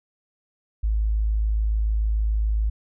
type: tone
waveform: sine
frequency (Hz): 53.5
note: A1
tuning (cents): -48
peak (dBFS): -19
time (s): 0.83-2.7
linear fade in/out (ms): 10
effects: none